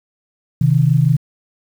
sine tone pair together, 130.81 / 156.8 Hz, C3 / D#3, 0 / +14 cents, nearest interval minor third, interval 314 cents, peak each -13 dBFS, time 0.61-1.17 s, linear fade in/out 5 ms, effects 7-bit

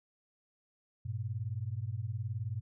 sine beating tone pair, 100 / 119 Hz, G2 / A#2, +35 / +36 cents, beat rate 19 Hz, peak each -37 / -37 dBFS, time 1.05-2.61 s, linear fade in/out 10 ms, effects none

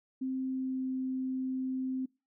sine tone with pitch glide, 261.6 to 260.1 Hz, C4 to C4, 0 to -10 cents, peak -31 dBFS, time 0.21-2.06 s, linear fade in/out 10 ms, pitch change -10 cents, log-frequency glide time 0.47-0.89 s, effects noise-tail reverb RT60 0.3 s tail -25 dB re dry

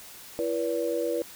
sine tone cluster, 335.7 / 485.4 / 574 Hz, E4 / B4 / D5, +32 / -30 / -40 cents, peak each -31 / -28 / -31 dBFS, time 0.39-1.22 s, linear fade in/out 0 ms, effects white hiss -46 dBFS RMS until 1.35 s

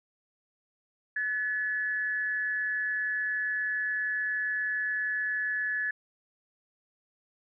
sine tone with amplitude modulation, 1715 Hz, A6, 45 cents flat, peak -25 dBFS, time 1.16-5.91 s, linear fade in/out 5 ms, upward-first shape sine, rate 207 Hz, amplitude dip 55%, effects none

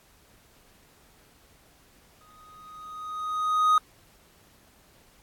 triangle tone with exponential growth, 1248 Hz, D#6, 5 cents sharp, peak -14 dBFS, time 2.21-3.78 s, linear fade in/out 2 ms, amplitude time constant 340 ms, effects pink hiss -59 dBFS RMS until 5.22 s + AAC 64 kbps

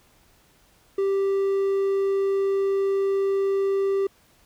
triangle tone, 392 Hz, G4, in tune, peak -18 dBFS, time 0.98-4.07 s, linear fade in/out 5 ms, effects pink hiss -59 dBFS RMS until 4.45 s

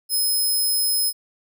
5% pulse tone, 5130 Hz, E8, 48 cents flat, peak -13 dBFS, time 0.09-1.13 s, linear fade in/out 50 ms, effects none

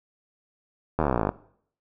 slowing click train, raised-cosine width 1 ms, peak -9 dBFS, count 20, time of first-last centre 0.99-1.291 s, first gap 12 ms, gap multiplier 1.03, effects noise-tail reverb RT60 0.6 s tail -19 dB re dry

